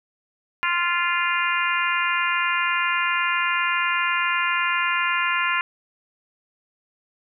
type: harmonic tone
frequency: 347.9 Hz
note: F4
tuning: 7 cents flat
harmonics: 3 / 4 / 5 / 6 / 7 / 8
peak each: -25 / -26 / -27 / -28 / -28 / -29 dBFS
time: 0.63-5.61 s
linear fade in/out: 0 ms
effects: none